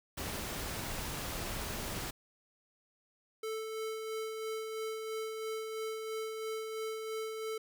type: noise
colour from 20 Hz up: pink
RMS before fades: -39 dBFS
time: 0.17-2.11 s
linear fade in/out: 10 ms
type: tone with tremolo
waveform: square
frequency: 440 Hz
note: A4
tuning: in tune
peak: -36 dBFS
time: 3.43-7.58 s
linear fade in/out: 5 ms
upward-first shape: sine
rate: 3 Hz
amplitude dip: 35%
effects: none